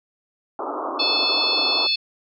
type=band-pass noise; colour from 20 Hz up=white; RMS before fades=-28 dBFS; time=0.59-1.87 s; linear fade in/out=2 ms; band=260 to 1300 Hz; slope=96 dB/octave
type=harmonic tone; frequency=871 Hz; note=A5; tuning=18 cents flat; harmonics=3 / 4 / 5 / 6; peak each=-26 / -25 / -20 / -31 dBFS; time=0.99-1.96 s; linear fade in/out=10 ms
effects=none